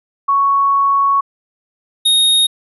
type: tone pair in turn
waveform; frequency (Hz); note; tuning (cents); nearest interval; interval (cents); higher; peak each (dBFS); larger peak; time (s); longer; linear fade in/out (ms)
sine / square; 1111 / 3727; C#6 / A#7; +4 / -1; octave + major sixth; 2095; second; -10; neither; 0.28-1.21 / 2.05-2.47; first; 10
effects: resampled to 32000 Hz